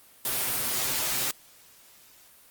white noise with comb filter, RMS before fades -28 dBFS, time 0.25-1.31 s, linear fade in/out 2 ms, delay 7.9 ms, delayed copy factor +0.6, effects white hiss -55 dBFS RMS until 2.5 s + Opus 32 kbps

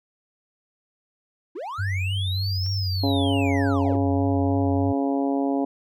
triangle linear two-way sweep, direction up then down, 283.3 to 5588 to 283.3 Hz, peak -28 dBFS, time 1.55-3.97 s, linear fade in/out 10 ms, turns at 2.7 s
sine tone with vibrato, 95.7 Hz, G2, 41 cents flat, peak -23 dBFS, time 1.78-4.93 s, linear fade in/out 20 ms, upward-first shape sine, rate 3.3 Hz, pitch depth 51 cents each way
click, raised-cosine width 0.3 ms, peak -32 dBFS, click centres 2.663 s
harmonic tone, 138.59 Hz, C#3, in tune, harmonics 2 / 3 / 4 / 5 / 6 / 7, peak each -22 / -30 / -31 / -30 / -34 / -40 dBFS, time 3.03-5.65 s, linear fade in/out 5 ms
effects none

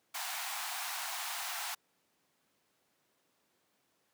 pink high-pass noise, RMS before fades -39 dBFS, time 0.14-1.75 s, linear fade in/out 10 ms, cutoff 690 Hz, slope 96 dB/octave, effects pink hiss -75 dBFS RMS until 4.13 s + high-pass 200 Hz 12 dB/octave

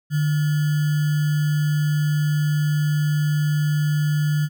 sine tone with sample-and-hold, 150 Hz, D3, 37 cents sharp, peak -17 dBFS, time 0.1-4.49 s, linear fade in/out 50 ms, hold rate 1575 Hz, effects none

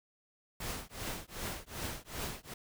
pink noise with tremolo, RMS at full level -37 dBFS, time 0.6-2.54 s, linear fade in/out 5 ms, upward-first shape triangle, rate 2.6 Hz, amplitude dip 100%, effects none

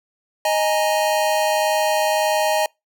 square chord, D# suspended fourth, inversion none, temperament equal, 622.3 / 830.6 / 932.3 Hz, D#5 / G#5 / A#5, 0 / 0 / 0 cents, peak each -20 / -22 / -26 dBFS, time 0.45-2.66 s, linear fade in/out 2 ms, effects noise-tail reverb RT60 0.2 s tail -26 dB re dry

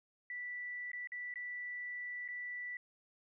sine tone with dropouts, 1967 Hz, B6, 7 cents flat, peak -40 dBFS, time 0.3-2.77 s, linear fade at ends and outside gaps 2 ms, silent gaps 0.917-0.932 / 1.073-1.119 / 1.34-1.357 / 2.279-2.286 s, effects none

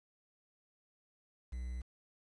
triangle tone with quantisation, 61.74 Hz, B1, in tune, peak -36 dBFS, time 1.52-1.82 s, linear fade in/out 10 ms, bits 10, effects resampled to 24000 Hz

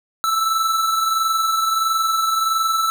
square tone pair together, 1318.5 / 1340 Hz, E6 / E6, 0 / +28 cents, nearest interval unison, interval 28 cents, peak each -18 / -27 dBFS, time 0.24-2.9 s, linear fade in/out 0 ms, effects none

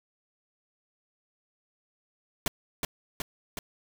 pink noise with echo, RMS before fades -27 dBFS, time 2.46-2.48 s, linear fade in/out 2 ms, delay 370 ms, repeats 3, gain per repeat -3 dB, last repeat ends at 3.59 s, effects none

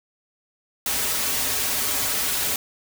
white noise with comb filter, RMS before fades -24 dBFS, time 0.86-2.56 s, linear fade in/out 2 ms, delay 5.8 ms, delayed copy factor -0.8, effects none

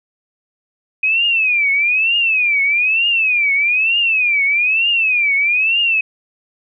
sine tone with vibrato, 2500 Hz, D#7, 8 cents sharp, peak -12 dBFS, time 1.03-6.01 s, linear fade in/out 5 ms, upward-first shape triangle, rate 1.1 Hz, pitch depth 230 cents each way, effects none

